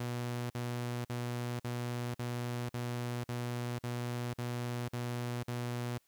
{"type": "tone bursts", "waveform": "sawtooth", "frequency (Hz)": 121.2, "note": "B2", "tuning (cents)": -32, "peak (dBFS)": -31, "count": 11, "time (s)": [0, 5.98], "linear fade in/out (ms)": 5, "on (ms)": 500, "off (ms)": 48, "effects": ["white hiss -73 dBFS RMS until 6.07 s"]}